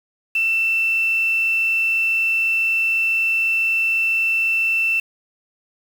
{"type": "tone with quantisation", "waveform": "sine", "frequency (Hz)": 2674, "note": "E7", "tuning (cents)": 24, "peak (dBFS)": -16, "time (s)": [0.35, 5], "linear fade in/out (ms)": 5, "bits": 6, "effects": []}